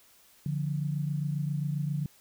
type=tone pair together; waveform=sine; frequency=145.31 / 172.8 Hz; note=D3 / F3; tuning=-18 / -18 cents; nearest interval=minor third; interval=300 cents; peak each=-29 / -34 dBFS; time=0.46-2.06 s; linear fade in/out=2 ms; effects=white hiss -60 dBFS RMS until 2.2 s